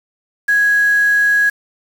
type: tone with quantisation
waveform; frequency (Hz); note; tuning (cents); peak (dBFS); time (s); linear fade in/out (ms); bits
sine; 1661.2; G#6; 0; -10; 0.48-1.5; 10; 5
effects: none